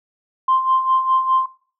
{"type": "tone with tremolo", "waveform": "sine", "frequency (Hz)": 1046.5, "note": "C6", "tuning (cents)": 0, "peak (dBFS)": -11, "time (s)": [0.48, 1.46], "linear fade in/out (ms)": 5, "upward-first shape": "sine", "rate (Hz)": 4.9, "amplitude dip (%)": 65, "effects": ["noise-tail reverb RT60 0.5 s tail -20 dB re dry", "tanh soft clip ceiling -7 dBFS"]}